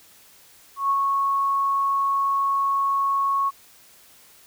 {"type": "tone with ADSR envelope", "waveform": "sine", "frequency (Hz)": 1103, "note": "C#6", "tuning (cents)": -9, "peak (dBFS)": -17, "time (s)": [0.76, 3.51], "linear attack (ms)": 140, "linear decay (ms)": 53, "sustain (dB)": -2, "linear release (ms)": 30, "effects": ["white hiss -52 dBFS RMS until 4.46 s"]}